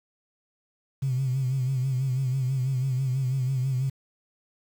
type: tone with vibrato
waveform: sine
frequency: 130.81 Hz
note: C3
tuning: in tune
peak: -22 dBFS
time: 1.02-3.9 s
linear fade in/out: 10 ms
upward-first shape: sine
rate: 6.1 Hz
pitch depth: 73 cents each way
effects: tanh soft clip ceiling -19 dBFS + 8-bit